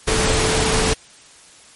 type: tone in noise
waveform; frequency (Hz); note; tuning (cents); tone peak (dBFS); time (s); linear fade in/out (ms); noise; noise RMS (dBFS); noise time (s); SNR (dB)
sine; 440; A4; 0; -22; 0.07-0.94; 10; pink; -18; 0.07-0.94; -7
effects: white hiss -46 dBFS RMS until 1.75 s + MP3 48 kbps